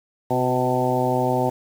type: harmonic tone with a mistuned harmonic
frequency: 126.8 Hz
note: B2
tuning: 46 cents sharp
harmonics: 1 / 2 / 3 / 4 / 5 / 6 / 7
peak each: -26 / -26 / -26 / -26 / -26 / -26 / -26 dBFS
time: 0.3-1.5 s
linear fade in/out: 10 ms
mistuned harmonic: 3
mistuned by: -32 cents
effects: 7-bit